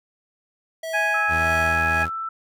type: tone with tremolo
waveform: square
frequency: 650 Hz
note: E5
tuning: 24 cents flat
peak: -26 dBFS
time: 0.83-2.03 s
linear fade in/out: 5 ms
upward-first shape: triangle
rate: 1.7 Hz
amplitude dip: 75%
type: harmonic tone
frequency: 830.6 Hz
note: G#5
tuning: in tune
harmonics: 1 / 2 / 3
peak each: -26 / -21 / -27 dBFS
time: 0.93-2.06 s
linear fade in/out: 20 ms
type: tone with pitch glide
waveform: sine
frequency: 1303 to 1327.3 Hz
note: E6 to E6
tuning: -20 to +12 cents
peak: -26 dBFS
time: 1.14-2.29 s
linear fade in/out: 5 ms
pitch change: +32 cents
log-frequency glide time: 1.31-1.45 s
type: tone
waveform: sawtooth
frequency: 81.9 Hz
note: E2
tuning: 11 cents flat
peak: -23 dBFS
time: 1.28-2.1 s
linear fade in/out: 50 ms
effects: none